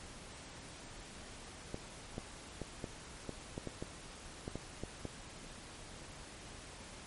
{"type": "clicks", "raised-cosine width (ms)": 2, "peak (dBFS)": -26, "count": 12, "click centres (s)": [1.744, 2.181, 2.617, 2.842, 3.293, 3.579, 3.673, 3.825, 4.479, 4.556, 4.836, 5.053], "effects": ["pink hiss -51 dBFS RMS until 7.06 s", "MP3 48 kbps"]}